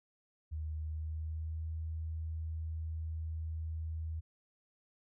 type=tone with pitch glide; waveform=sine; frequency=77.7 to 80.02 Hz; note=D#2 to D#2; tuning=-2 to +49 cents; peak=-36 dBFS; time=0.51-4.21 s; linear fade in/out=20 ms; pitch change=+51 cents; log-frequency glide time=0.79-1.67 s; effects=none